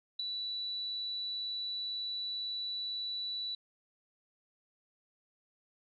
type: tone with ADSR envelope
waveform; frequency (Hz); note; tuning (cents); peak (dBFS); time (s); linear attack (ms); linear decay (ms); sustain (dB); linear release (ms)
sine; 3951; B7; 0; -29; 0.19-3.55; 8; 4; -6; 4
effects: none